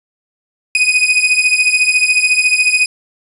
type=beating tone pair; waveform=40% pulse; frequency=2489 / 2503 Hz; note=D#7 / D#7; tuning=0 / +10 cents; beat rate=14 Hz; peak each=-12 dBFS; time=0.75-2.86 s; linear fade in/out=2 ms; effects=resampled to 24000 Hz + 7-bit